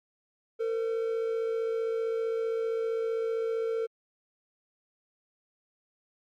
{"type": "tone pair together", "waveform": "triangle", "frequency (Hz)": [452.6, 508], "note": ["A4", "B4"], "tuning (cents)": [49, 49], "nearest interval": "major second", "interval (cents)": 200, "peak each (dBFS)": [-26, -36], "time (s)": [0.59, 3.87], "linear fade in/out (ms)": 20, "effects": ["Opus 48 kbps"]}